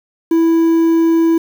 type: tone with quantisation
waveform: triangle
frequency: 329.6 Hz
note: E4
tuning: in tune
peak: -7 dBFS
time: 0.31-1.38 s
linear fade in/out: 5 ms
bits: 6
effects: none